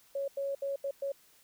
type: tone bursts at uneven times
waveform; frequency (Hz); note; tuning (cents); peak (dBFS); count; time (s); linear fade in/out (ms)
sine; 554.4; C#5; 0; -31; 5; 0.15-0.28 / 0.37-0.55 / 0.62-0.76 / 0.84-0.91 / 1.02-1.12; 5
effects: white hiss -63 dBFS RMS until 1.43 s